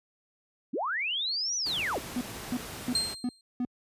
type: linear two-way sweep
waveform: sine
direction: up then down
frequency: 185.4 to 6030 to 185.4 Hz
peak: -28 dBFS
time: 0.73-1.99 s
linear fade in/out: 10 ms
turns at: 1.56 s
type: noise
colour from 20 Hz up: pink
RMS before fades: -40 dBFS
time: 1.65-3.15 s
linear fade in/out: 20 ms
type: tone bursts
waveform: triangle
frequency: 246.9 Hz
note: B3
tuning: in tune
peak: -25 dBFS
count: 5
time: 2.16-3.65 s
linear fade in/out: 2 ms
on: 50 ms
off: 310 ms
type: tone with exponential decay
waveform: 35% pulse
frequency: 4186 Hz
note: C8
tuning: in tune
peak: -21 dBFS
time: 2.95-3.41 s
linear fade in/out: 2 ms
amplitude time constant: 100 ms
effects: high-pass 60 Hz 12 dB/octave + resampled to 32000 Hz